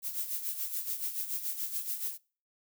violet noise with tremolo, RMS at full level -33 dBFS, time 0.02-2.18 s, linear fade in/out 50 ms, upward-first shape sine, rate 7 Hz, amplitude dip 65%, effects noise-tail reverb RT60 0.4 s tail -24 dB re dry

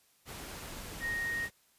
sine tone in noise, 1864.7 Hz, A#6, in tune, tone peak -32 dBFS, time 1-1.49 s, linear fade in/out 50 ms, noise pink, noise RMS -44 dBFS, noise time 0.25-1.51 s, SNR +9 dB, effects white hiss -68 dBFS RMS until 1.78 s + resampled to 32000 Hz

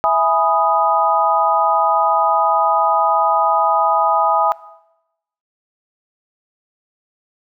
sine chord, E major seventh, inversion none, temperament equal, 659.3 / 830.6 / 987.8 / 1244.5 Hz, E5 / G#5 / B5 / D#6, 0 / 0 / 0 / 0 cents, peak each -18 / -16 / -20 / -17 dBFS, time 0.04-4.52 s, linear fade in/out 0 ms, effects noise-tail reverb RT60 0.9 s tail -19 dB re dry

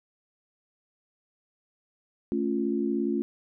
sine chord, A augmented, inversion none, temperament equal, 220 / 277.2 / 349.2 Hz, A3 / C#4 / E#4, 0 / 0 / 0 cents, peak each -29 dBFS, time 2.32-3.22 s, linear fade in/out 0 ms, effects none

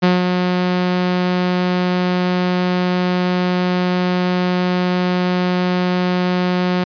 sawtooth tone with ADSR envelope, 180.6 Hz, F#3, 42 cents flat, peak -6 dBFS, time 0.02-6.84 s, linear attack 17 ms, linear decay 180 ms, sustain -5 dB, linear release 4 ms, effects resampled to 11025 Hz

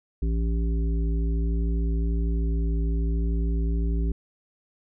harmonic tone with a mistuned harmonic, 56.1 Hz, A1, 34 cents sharp, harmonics 1 / 3 / 5 / 7, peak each -22 / -32 / -36 / -39 dBFS, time 0.22-4.12 s, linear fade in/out 5 ms, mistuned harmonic 1, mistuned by +18 cents, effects none

